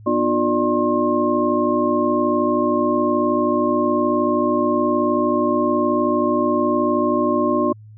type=tone cluster; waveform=sine; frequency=245.5 / 304.4 / 357.8 / 593 / 1068 Hz; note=B3 / D#4 / F4 / D5 / C6; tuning=-10 / -38 / +42 / +17 / +35 cents; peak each=-22 dBFS; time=0.06-7.73 s; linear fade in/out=10 ms; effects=added 107 Hz sine -39 dBFS peak until 7.97 s